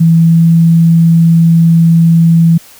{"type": "tone with pitch glide", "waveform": "sine", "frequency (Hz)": [164.81, 165.96], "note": ["E3", "E3"], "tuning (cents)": [0, 12], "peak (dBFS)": -3, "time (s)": [0, 2.58], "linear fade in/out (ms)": 10, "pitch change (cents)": 12, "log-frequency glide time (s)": [0.11, 0.46], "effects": ["white hiss -38 dBFS RMS until 2.79 s"]}